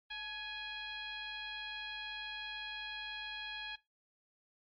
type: tone with frequency modulation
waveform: sine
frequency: 2489 Hz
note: D#7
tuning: in tune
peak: -40 dBFS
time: 0.1-3.76 s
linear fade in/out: 10 ms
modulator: 814 Hz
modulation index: 1.6
effects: noise-tail reverb RT60 0.2 s tail -19 dB re dry + MP3 32 kbps

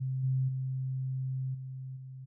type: tone with level steps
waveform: sine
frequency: 131.1 Hz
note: C3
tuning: 4 cents sharp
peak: -30 / -26 / -31 / -38 / -42 dBFS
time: 0-2.26 s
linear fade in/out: 20 ms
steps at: 0.23 / 0.48 / 1.54 / 1.96 s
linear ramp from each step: 10 ms
effects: none

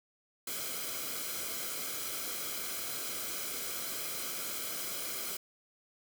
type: noise with comb filter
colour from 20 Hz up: white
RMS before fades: -38 dBFS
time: 0.47-5.37 s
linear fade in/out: 5 ms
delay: 1.1 ms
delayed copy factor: -0.65
effects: none

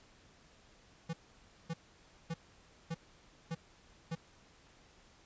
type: tone bursts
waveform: square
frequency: 164.81 Hz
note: E3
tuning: in tune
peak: -36 dBFS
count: 6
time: 1.09-4.154 s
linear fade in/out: 10 ms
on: 44 ms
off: 560 ms
effects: pink hiss -63 dBFS RMS until 5.25 s + resampled to 16000 Hz

